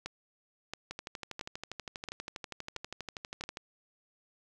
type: two click trains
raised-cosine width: 0.2 ms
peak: -22 / -20 dBFS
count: 34 / 6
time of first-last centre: 0.91-3.571 / 0.06-3.438 s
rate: 12.4 / 1.48 Hz
effects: none